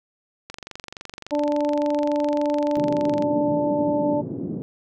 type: click train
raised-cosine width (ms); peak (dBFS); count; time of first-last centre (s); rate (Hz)
0.2; -18; 65; 0.5-3.223; 23.5
type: harmonic tone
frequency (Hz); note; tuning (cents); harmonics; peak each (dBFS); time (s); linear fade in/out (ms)
293.7; D4; 0; 1 / 2 / 3; -23 / -22 / -29; 1.31-4.22; 20
type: band-pass noise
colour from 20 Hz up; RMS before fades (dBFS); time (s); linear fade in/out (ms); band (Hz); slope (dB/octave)
white; -30; 2.77-4.62; 0; 130 to 340; 24
effects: none